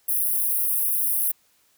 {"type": "high-pass noise", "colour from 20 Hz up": "white", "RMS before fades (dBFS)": -23, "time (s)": [0.08, 1.32], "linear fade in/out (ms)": 10, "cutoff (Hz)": 9700, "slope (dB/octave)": 96, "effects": ["white hiss -63 dBFS RMS until 1.77 s"]}